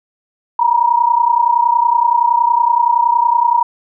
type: tone pair together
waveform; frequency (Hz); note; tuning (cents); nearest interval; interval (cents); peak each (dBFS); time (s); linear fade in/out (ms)
sine; 932.3 / 963; A#5 / B5; 0 / -44; minor second; 56; -13 / -12; 0.59-3.63; 5
effects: none